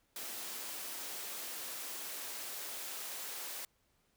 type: noise with high-pass filter sweep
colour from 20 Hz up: white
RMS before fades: -43 dBFS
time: 0.16-3.65 s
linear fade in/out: 2 ms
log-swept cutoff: 250 to 420 Hz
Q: 0.93
effects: pink hiss -75 dBFS RMS until 4.16 s